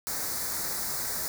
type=band-stop noise; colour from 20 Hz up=white; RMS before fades=-32 dBFS; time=0.07-1.28 s; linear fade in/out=0 ms; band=2100 to 4100 Hz; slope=48 dB/octave; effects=none